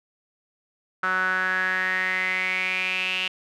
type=tone with band-pass filter sweep; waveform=sawtooth; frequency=185.9 Hz; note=F#3; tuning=8 cents sharp; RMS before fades=-25 dBFS; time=1.03-3.28 s; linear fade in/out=5 ms; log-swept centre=1400 to 2800 Hz; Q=8; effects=none

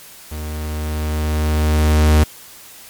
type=tone with level ramp; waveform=45% pulse; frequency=76.6 Hz; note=D#2; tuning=27 cents flat; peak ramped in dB=-25 to -8 dBFS; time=0.31-2.24 s; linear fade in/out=10 ms; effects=white hiss -40 dBFS RMS until 2.89 s + MP3 96 kbps

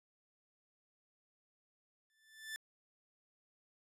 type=tone with exponential growth; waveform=sawtooth; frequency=1760 Hz; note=A6; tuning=in tune; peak=-36 dBFS; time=2.1-2.56 s; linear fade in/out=0 ms; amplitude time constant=99 ms; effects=resampled to 32000 Hz

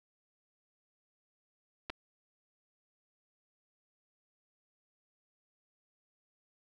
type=clicks; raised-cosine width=0.3 ms; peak=-23 dBFS; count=2; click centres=1.898 / 1.901 s; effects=none

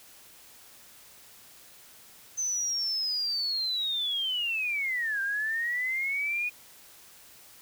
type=linear two-way sweep; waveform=sine; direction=down then up; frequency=6190 to 1574 to 2475 Hz; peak=-27 dBFS; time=2.37-6.5 s; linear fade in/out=20 ms; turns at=5.21 s; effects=white hiss -53 dBFS RMS until 7.61 s

